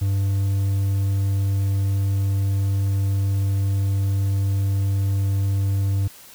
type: tone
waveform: triangle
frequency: 98.3 Hz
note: G2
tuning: 5 cents sharp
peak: -16 dBFS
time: 0.01-6.08 s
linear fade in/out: 10 ms
effects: white hiss -45 dBFS RMS until 6.34 s